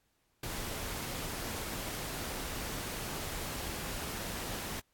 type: noise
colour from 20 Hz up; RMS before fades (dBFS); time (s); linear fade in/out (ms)
pink; -39; 0.43-4.8; 5
effects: pink hiss -75 dBFS RMS until 4.93 s + AAC 64 kbps